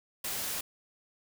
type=noise; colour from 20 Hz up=white; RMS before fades=-35 dBFS; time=0.24-0.61 s; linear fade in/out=5 ms; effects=none